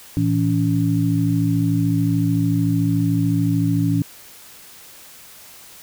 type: tone cluster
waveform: sine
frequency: 113.4 / 167 / 282.9 Hz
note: A#2 / E3 / C#4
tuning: -47 / +23 / +35 cents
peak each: -20 dBFS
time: 0.17-4.02 s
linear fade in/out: 0 ms
effects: white hiss -43 dBFS RMS until 5.82 s